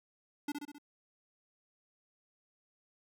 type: tone with echo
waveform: square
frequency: 290.9 Hz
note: D4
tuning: 16 cents flat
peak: -34 dBFS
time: 0.48-0.52 s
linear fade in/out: 5 ms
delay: 66 ms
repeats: 4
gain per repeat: -4 dB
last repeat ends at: 0.784 s
effects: none